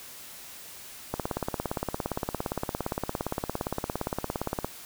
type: click train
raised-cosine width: 1 ms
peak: -14 dBFS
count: 62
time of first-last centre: 1.14-4.646 s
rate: 17.4 Hz
effects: white hiss -45 dBFS RMS until 4.85 s